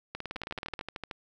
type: two click trains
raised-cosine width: 0.3 ms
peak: -20 / -21 dBFS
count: 13 / 11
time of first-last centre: 0.15-0.792 / 0.36-1.112 s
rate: 18.7 / 13.3 Hz
effects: none